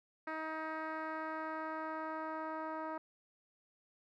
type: tone with low-pass filter sweep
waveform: 10% pulse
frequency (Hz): 315.9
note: D#4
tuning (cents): +26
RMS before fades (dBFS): -41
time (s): 0.27-2.98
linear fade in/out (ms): 5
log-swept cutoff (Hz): 1800 to 1100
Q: 1.4
effects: none